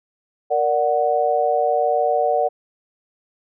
sine chord, Bb augmented, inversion none, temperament equal, 466.2 / 587.3 / 740 Hz, Bb4 / D5 / F#5, 0 / 0 / 0 cents, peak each -22 / -20 / -19 dBFS, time 0.5-2.49 s, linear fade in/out 20 ms, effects none

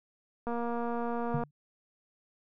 click train, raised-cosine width 1 ms, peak -22 dBFS, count 229, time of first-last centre 0.47-1.436 s, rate 236 Hz
sine tone with exponential decay, 146.6 Hz, D3, 3 cents flat, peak -25 dBFS, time 1.34-1.51 s, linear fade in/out 5 ms, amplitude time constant 35 ms
effects none

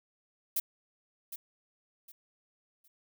violet noise with echo, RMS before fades -30 dBFS, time 0.56-0.6 s, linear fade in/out 5 ms, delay 760 ms, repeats 3, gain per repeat -11 dB, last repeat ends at 2.88 s, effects none

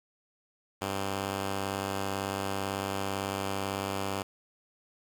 5% pulse tone pair together, 98 / 261.3 Hz, G2 / C4, 0 / -2 cents, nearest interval octave + perfect fourth, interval 1698 cents, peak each -20 / -32 dBFS, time 0.81-4.23 s, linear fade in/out 10 ms, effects none

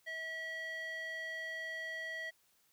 square tone with band-pass filter, 646 Hz, E5, 35 cents flat, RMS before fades -42 dBFS, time 0.06-2.31 s, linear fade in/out 20 ms, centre 2100 Hz, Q 3.1, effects white hiss -72 dBFS RMS until 2.72 s

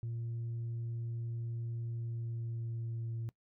sine tone with pitch glide, 116.4 to 114.73 Hz, A#2 to A#2, -2 to -27 cents, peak -34 dBFS, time 0.03-3.29 s, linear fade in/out 0 ms, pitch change -25 cents, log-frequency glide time 1.92-3.16 s, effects noise-tail reverb RT60 0.1 s tail -23 dB re dry + tanh soft clip ceiling -34 dBFS

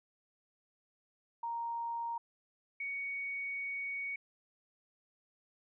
sine tone pair in turn, 932.3 / 2235 Hz, A#5 / C#7, 0 / +14 cents, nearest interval octave + minor third, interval 1514 cents, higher second, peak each -35 / -36 dBFS, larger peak first, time 1.43-2.18 / 2.8-4.16 s, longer second, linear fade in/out 5 ms, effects none

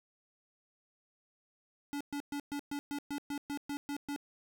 square tone bursts, 286.6 Hz, D4, 42 cents flat, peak -36 dBFS, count 12, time 1.93-4.162 s, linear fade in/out 0 ms, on 76 ms, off 120 ms, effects none

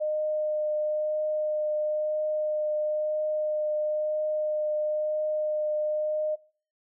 sine tone with vibrato, 610 Hz, D#5, 34 cents flat, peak -25 dBFS, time 0-6.36 s, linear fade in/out 20 ms, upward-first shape triangle, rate 1 Hz, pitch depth 11 cents each way, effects noise-tail reverb RT60 0.4 s tail -18 dB re dry

